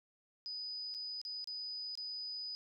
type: tone with dropouts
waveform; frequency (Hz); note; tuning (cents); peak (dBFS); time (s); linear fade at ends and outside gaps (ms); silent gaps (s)
sine; 4978; D#8; 0; -40; 0.46-2.55; 0; 0.941-0.947 / 1.215-1.251 / 1.443-1.474 / 1.953-1.975
effects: none